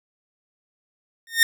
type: tone with exponential growth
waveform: sawtooth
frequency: 1833 Hz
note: A#6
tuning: 30 cents flat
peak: -6 dBFS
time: 1.27-1.43 s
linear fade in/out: 1 ms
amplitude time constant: 34 ms
effects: none